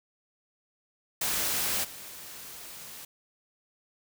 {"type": "noise with level steps", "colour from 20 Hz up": "white", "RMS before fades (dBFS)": [-29, -44], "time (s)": [1.21, 3.05], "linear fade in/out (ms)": 5, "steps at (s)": 1.83, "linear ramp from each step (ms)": 20, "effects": []}